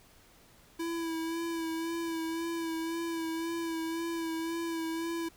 square tone with vibrato, 330.2 Hz, E4, 3 cents sharp, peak -33 dBFS, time 0.79-5.29 s, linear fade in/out 10 ms, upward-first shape sine, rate 1.9 Hz, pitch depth 28 cents each way, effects pink hiss -60 dBFS RMS until 5.36 s

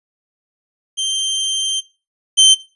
sawtooth tone pair in turn, 3144 / 3110 Hz, G7 / G7, +4 / -14 cents, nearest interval unison, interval 18 cents, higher first, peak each -14 / -3 dBFS, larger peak second, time 0.97-1.81 / 2.37-2.55 s, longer first, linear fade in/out 20 ms, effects noise-tail reverb RT60 0.3 s tail -17 dB re dry + resampled to 24000 Hz

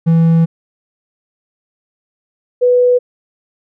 triangle / sine tone pair in turn, 164.81 / 493.9 Hz, E3 / B4, 0 / 0 cents, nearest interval octave + perfect fifth, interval 1900 cents, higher second, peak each -5 / -7 dBFS, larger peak first, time 0.06-0.46 / 2.61-2.99 s, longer first, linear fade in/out 20 ms, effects none

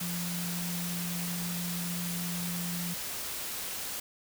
sine tone in noise, 174.61 Hz, F3, in tune, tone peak -34 dBFS, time 0.01-2.94 s, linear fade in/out 5 ms, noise white, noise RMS -37 dBFS, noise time 0-4 s, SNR 0 dB, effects none

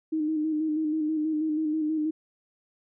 sine tone with vibrato, 310 Hz, D#4, 6 cents flat, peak -24 dBFS, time 0.12-2.11 s, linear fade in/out 10 ms, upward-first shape square, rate 6.2 Hz, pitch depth 33 cents each way, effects none

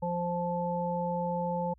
harmonic tone, 174.61 Hz, F3, in tune, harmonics 1 / 3 / 5, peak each -33 / -33 / -33 dBFS, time 0.02-1.74 s, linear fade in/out 10 ms, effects added 60 Hz sine -58 dBFS peak until 1.78 s

